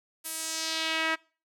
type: tone with band-pass filter sweep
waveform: sawtooth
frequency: 321.6 Hz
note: E4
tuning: 43 cents flat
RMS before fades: -31 dBFS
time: 0.24-1.16 s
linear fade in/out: 20 ms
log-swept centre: 12000 to 1800 Hz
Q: 1.6
effects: noise-tail reverb RT60 0.4 s tail -24 dB re dry